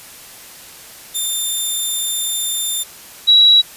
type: tone pair in turn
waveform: 10% pulse / sine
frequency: 3588 / 3891 Hz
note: A7 / B7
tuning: +33 / -27 cents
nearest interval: minor second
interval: 140 cents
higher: second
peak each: -10 / -6 dBFS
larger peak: second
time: 1.14-2.84 / 3.27-3.62 s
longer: first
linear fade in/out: 20 ms
effects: white hiss -38 dBFS RMS until 3.76 s + resampled to 32000 Hz